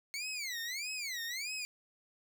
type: tone with vibrato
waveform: 20% pulse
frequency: 2166 Hz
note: C#7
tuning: 41 cents flat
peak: -32 dBFS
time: 0.14-1.65 s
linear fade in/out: 0 ms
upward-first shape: sine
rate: 1.6 Hz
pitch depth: 290 cents each way
effects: none